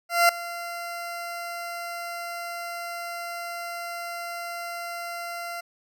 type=tone with ADSR envelope; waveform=20% pulse; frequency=689 Hz; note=F5; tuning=24 cents flat; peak=-9 dBFS; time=0.09-5.61 s; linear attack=200 ms; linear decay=3 ms; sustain=-18 dB; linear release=10 ms; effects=none